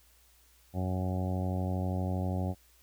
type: harmonic tone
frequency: 92.5 Hz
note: F#2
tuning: in tune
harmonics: 1 / 2 / 3 / 4 / 5 / 6 / 7 / 8 / 9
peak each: -31 / -35 / -40 / -44 / -49 / -43 / -45 / -43 / -49 dBFS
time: 0.73-2.55 s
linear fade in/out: 50 ms
effects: added 60 Hz sine -64 dBFS peak until 2.82 s + white hiss -64 dBFS RMS until 2.82 s